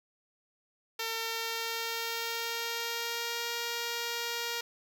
5% pulse tone with pitch glide, 453.5 to 470 Hz, A#4 to A#4, -48 to +14 cents, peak -21 dBFS, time 0.99-4.61 s, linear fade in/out 5 ms, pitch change +62 cents, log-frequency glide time 1.11-3.53 s, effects none

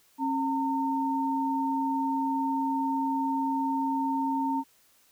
sine tone pair together, 270.9 / 911.2 Hz, C#4 / A#5, -40 / -40 cents, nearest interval octave + major sixth, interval 2100 cents, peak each -28 dBFS, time 0.18-4.64 s, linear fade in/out 50 ms, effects white hiss -63 dBFS RMS until 5.11 s

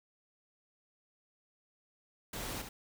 pink noise with echo, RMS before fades -41 dBFS, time 2.33-2.62 s, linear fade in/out 5 ms, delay 70 ms, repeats 1, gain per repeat -6 dB, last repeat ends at 2.69 s, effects none

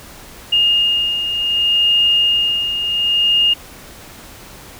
sine beating tone pair, 2836 / 2836.67 Hz, F7 / F7, +26 / +26 cents, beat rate 0.67 Hz, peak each -21 / -13 dBFS, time 0.52-3.54 s, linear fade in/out 10 ms, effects pink hiss -38 dBFS RMS until 4.79 s

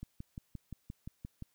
click train, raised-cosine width 5 ms, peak -30 dBFS, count 9, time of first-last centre 0.03-1.424 s, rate 5.74 Hz, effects white hiss -75 dBFS RMS until 1.54 s

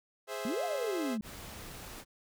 sawtooth chord, Ab augmented, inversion none, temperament equal, 415.3 / 523.3 / 659.3 Hz, Ab4 / C5 / E5, 0 / 0 / 0 cents, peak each -37 dBFS, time 0.27-1.18 s, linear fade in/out 50 ms
sine exponential two-way sweep, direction up then down, 202.8 to 728 to 202.8 Hz, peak -32 dBFS, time 0.45-1.21 s, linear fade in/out 2 ms, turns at 0.64 s
pink noise, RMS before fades -46 dBFS, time 1.22-2.05 s, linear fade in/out 50 ms
effects none

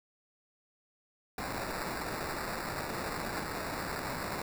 white noise with sample-and-hold, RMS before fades -37 dBFS, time 1.38-4.42 s, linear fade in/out 2 ms, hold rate 3150 Hz, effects none

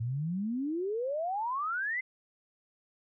sine exponential sweep, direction up, 110 to 2093 Hz, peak -30 dBFS, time 0-2.01 s, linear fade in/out 10 ms, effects none

